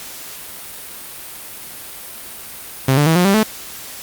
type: tone with pitch steps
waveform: sawtooth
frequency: 133 / 146.72 / 161.86 / 178.56 / 196.99 / 217.3 Hz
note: C3 / D3 / E3 / F3 / G3 / A3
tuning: +29 / -1 / -31 / +39 / +9 / -21 cents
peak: -7 dBFS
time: 2.88-3.432 s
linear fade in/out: 5 ms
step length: 92 ms
effects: white hiss -33 dBFS RMS until 4.02 s + Opus 48 kbps